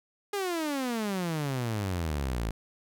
sawtooth exponential sweep, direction down, 415.3 to 52.6 Hz, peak -25 dBFS, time 0.33-2.51 s, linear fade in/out 5 ms, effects none

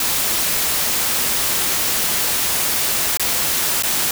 white noise with dropouts, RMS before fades -19 dBFS, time 0-4.11 s, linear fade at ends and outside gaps 2 ms, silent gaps 3.172-3.196 / 3.824-3.834 s, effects none

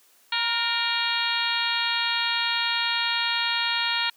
harmonic tone with a mistuned harmonic, 470 Hz, A#4, 14 cents sharp, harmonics 2 / 3 / 4 / 5 / 6 / 7 / 8 / 9, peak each -31 / -31 / -31 / -31 / -31 / -31 / -31 / -31 dBFS, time 0.32-4.1 s, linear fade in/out 5 ms, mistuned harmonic 4, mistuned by -37 cents, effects white hiss -59 dBFS RMS until 4.16 s + high-pass 300 Hz 12 dB/octave

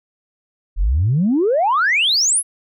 sine exponential sweep, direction up, 38 to 11380 Hz, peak -12 dBFS, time 0.76-2.43 s, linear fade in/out 50 ms, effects tanh soft clip ceiling -9 dBFS

